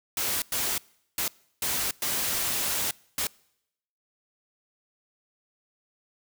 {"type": "noise bursts at uneven times", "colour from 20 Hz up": "white", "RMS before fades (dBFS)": -28, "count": 6, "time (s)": [[0.17, 0.42], [0.52, 0.78], [1.18, 1.28], [1.62, 1.91], [2.02, 2.91], [3.18, 3.27]], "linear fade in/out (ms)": 2, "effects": ["noise-tail reverb RT60 0.8 s tail -25 dB re dry"]}